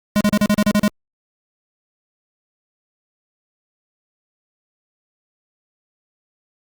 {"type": "tone bursts", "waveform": "square", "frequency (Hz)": 207.7, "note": "G#3", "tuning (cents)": 0, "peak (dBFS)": -13, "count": 9, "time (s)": [0.16, 0.879], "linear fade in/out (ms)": 0, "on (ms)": 47, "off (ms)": 37, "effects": ["Opus 48 kbps"]}